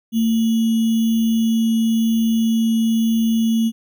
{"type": "tone with sample-and-hold", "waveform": "sine", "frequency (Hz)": 225.5, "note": "A3", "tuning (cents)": 43, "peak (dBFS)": -14, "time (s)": [0.12, 3.72], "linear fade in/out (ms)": 50, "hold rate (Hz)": 3150, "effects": []}